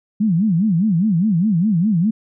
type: tone with vibrato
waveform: sine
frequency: 190 Hz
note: F#3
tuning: 46 cents sharp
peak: -13 dBFS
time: 0.2-2.11 s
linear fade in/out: 10 ms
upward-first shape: sine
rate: 4.9 Hz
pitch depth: 280 cents each way
effects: none